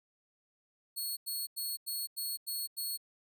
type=tone bursts; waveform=10% pulse; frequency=4345 Hz; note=C#8; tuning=35 cents flat; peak=-28 dBFS; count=7; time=0.96-2.976 s; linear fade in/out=20 ms; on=210 ms; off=91 ms; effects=none